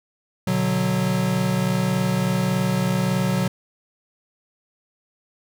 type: chord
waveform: square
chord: B minor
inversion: none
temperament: equal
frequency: 123.47 / 146.83 / 185 Hz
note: B2 / D3 / F#3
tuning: 0 / 0 / 0 cents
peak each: -26 / -27 / -22 dBFS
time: 0.47-3.48 s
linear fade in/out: 5 ms
effects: none